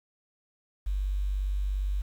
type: tone with quantisation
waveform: sine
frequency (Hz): 48.63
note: G1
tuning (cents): -13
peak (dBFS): -26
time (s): 0.86-2.02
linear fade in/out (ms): 10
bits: 9
effects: none